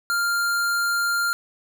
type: tone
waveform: square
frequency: 1396.9 Hz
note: F6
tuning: in tune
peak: -21 dBFS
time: 0.1-1.33 s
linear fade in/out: 0 ms
effects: none